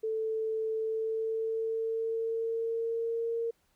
sine tone with pitch glide, 441.2 to 461.3 Hz, A4 to A#4, +5 to -18 cents, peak -29 dBFS, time 0.03-3.51 s, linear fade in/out 10 ms, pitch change +77 cents, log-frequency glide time 0.74-3.33 s, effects pink hiss -72 dBFS RMS until 3.75 s

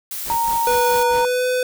blue noise, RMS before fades -28 dBFS, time 0.11-1.03 s, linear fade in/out 2 ms
pink noise with tremolo, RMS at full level -33 dBFS, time 0.25-1.25 s, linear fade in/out 10 ms, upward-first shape sine, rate 4.6 Hz, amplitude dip 95%
sine tone, 928 Hz, A#5, 8 cents flat, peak -17 dBFS, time 0.3-1.25 s, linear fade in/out 0 ms
square tone with pitch glide, 490 to 503.2 Hz, B4 to B4, -14 to +32 cents, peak -18 dBFS, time 0.67-1.63 s, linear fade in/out 2 ms, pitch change +46 cents, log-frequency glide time 1.07-1.46 s
effects none

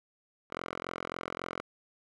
5% pulse tone with band-pass filter, 43.65 Hz, F1, in tune, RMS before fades -40 dBFS, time 0.5-1.62 s, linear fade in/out 20 ms, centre 1200 Hz, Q 0.98, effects none

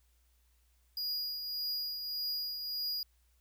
square tone with tremolo, 4879 Hz, D#8, 35 cents flat, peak -33 dBFS, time 0.97-3.03 s, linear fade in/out 2 ms, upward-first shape triangle, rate 1.7 Hz, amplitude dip 50%, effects added 60 Hz sine -67 dBFS peak until 3.4 s + white hiss -75 dBFS RMS until 3.4 s

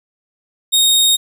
sawtooth tone, 3722 Hz, A#7, 3 cents flat, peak -7 dBFS, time 0.72-1.17 s, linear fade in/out 20 ms, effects none

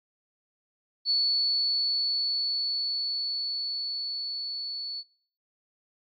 sine tone with level ramp, 4435 Hz, C#8, in tune, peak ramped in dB -21 to -32 dBFS, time 1.05-5.04 s, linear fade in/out 50 ms, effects noise-tail reverb RT60 0.6 s tail -25 dB re dry + AAC 48 kbps

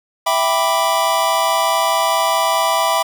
square chord, E minor seventh, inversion none, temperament equal, 659.3 / 784 / 987.8 / 1174.7 Hz, E5 / G5 / B5 / D6, 0 / 0 / 0 / 0 cents, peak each -20 / -22 / -19 / -22 dBFS, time 0.26-3.03 s, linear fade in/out 10 ms, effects none

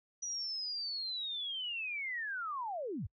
sine linear sweep, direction down, 5870 to 63.3 Hz, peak -36 dBFS, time 0.22-3.07 s, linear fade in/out 10 ms, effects noise-tail reverb RT60 0.1 s tail -26 dB re dry

